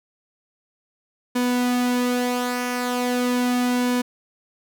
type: tone with flanger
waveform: sawtooth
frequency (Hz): 246.9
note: B3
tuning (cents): 0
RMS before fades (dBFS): -22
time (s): 1.35-4.02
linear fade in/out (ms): 10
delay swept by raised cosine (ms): 1.5 to 3.8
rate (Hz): 0.38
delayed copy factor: -0.5
effects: none